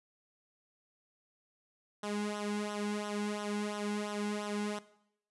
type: tone with flanger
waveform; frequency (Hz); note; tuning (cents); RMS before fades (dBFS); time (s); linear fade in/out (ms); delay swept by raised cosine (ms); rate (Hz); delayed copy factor
sawtooth; 207.7; G#3; 0; -36; 2.03-4.79; 5; 0.42 to 1.72; 2.9; -0.75
effects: noise-tail reverb RT60 0.7 s tail -17 dB re dry + resampled to 24000 Hz